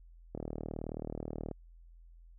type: click train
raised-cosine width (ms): 2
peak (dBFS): -25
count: 46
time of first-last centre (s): 0.35-1.513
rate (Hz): 38.7
effects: added 42 Hz sine -53 dBFS peak until 2.38 s